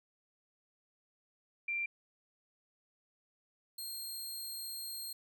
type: tone pair in turn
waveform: sine / 15% pulse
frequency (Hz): 2365 / 4214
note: D7 / C8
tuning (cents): +12 / +12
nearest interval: minor seventh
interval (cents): 1000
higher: second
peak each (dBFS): -33 / -34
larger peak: first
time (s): 1.68-1.86 / 3.78-5.13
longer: second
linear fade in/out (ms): 5
effects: none